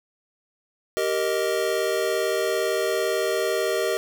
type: chord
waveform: square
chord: Eb major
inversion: first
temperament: just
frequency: 388.9 / 466.7 / 622.3 Hz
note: G4 / Bb4 / Eb5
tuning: -14 / +2 / 0 cents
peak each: -27 dBFS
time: 0.97-3.97 s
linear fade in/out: 0 ms
effects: none